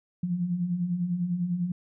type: beating tone pair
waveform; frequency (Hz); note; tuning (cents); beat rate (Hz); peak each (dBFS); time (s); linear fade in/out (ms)
sine; 167.6 / 177.6; E3 / F3; +29 / +29; 10; -34 / -26; 0.23-1.72; 5
effects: none